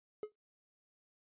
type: tone with exponential decay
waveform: triangle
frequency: 423.6 Hz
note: G#4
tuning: 34 cents sharp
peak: -32 dBFS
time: 0.23-0.32 s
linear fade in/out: 1 ms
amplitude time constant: 19 ms
effects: noise-tail reverb RT60 0.2 s tail -23 dB re dry + resampled to 8000 Hz